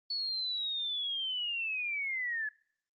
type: linear sweep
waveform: sine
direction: down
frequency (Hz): 4435 to 1693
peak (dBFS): -32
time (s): 0.1-2.49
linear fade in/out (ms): 5
effects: noise-tail reverb RT60 0.6 s tail -25 dB re dry + Opus 48 kbps